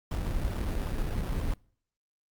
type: noise with sample-and-hold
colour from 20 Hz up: brown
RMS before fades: -30 dBFS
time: 0.11-1.54 s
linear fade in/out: 5 ms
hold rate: 2100 Hz
effects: noise-tail reverb RT60 0.6 s tail -26 dB re dry + Opus 48 kbps